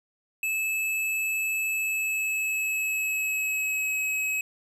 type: tone with pitch glide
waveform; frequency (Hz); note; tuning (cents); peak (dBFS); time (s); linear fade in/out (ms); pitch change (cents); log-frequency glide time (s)
square; 2607 to 2558; E7 to D#7; -20 to +47; -26; 0.43-4.41; 2; -33; 1.71-3.98
effects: none